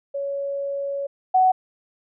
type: tone pair in turn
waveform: sine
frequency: 559 / 746.2 Hz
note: C#5 / F#5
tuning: +14 / +14 cents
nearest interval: perfect fourth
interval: 500 cents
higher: second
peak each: -24 / -13 dBFS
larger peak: second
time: 0.14-1.07 / 1.34-1.52 s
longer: first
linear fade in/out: 10 ms
effects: none